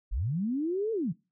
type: linear two-way sweep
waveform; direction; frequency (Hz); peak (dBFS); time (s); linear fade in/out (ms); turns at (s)
sine; up then down; 34.65 to 460.5 to 133.8; -27; 0.11-1.13; 20; 0.92
effects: noise-tail reverb RT60 0.3 s tail -25 dB re dry